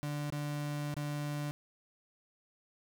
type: tone with dropouts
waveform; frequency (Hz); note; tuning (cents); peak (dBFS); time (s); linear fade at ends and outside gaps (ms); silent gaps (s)
35% pulse; 146.83; D3; 0; -33; 0.03-1.51; 0; 0.302-0.324 / 0.942-0.966
effects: none